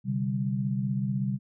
sine chord, C suspended second, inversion none, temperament equal, 130.81 / 146.83 / 196 Hz, C3 / D3 / G3, 0 / 0 / 0 cents, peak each -29 / -34 / -29 dBFS, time 0.04-1.39 s, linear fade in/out 50 ms, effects none

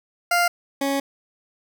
20% pulse tone pair in turn, 698.5 / 276.6 Hz, F5 / C#4, 0 / -4 cents, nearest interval octave + major third, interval 1604 cents, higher first, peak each -12 / -16 dBFS, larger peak first, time 0.31-0.48 / 0.81-1 s, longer second, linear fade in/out 5 ms, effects none

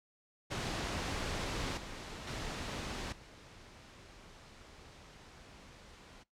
pink noise with level steps, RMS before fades -37 / -45 / -40 / -55 dBFS, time 0.5-6.24 s, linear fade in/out 20 ms, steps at 1.77 / 2.27 / 3.12 s, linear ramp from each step 5 ms, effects noise-tail reverb RT60 0.2 s tail -23 dB re dry + low-pass 6000 Hz 12 dB/octave

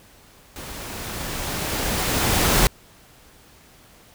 pink noise with level ramp, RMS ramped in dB -36 to -17 dBFS, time 0.56-2.67 s, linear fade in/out 0 ms, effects pink hiss -51 dBFS RMS until 4.14 s

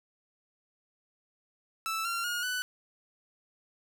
sawtooth tone with pitch steps, 1318.5 / 1374.5 / 1432.9 / 1493.7 Hz, E6 / F6 / F6 / F#6, 0 / -28 / +44 / +16 cents, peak -27 dBFS, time 1.86-2.62 s, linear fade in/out 0 ms, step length 190 ms, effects none

